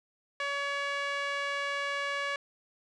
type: tone with band-pass filter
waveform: sawtooth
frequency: 565 Hz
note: C#5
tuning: 33 cents sharp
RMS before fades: -33 dBFS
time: 0.4-2.36 s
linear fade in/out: 2 ms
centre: 1900 Hz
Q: 1.4
effects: resampled to 22050 Hz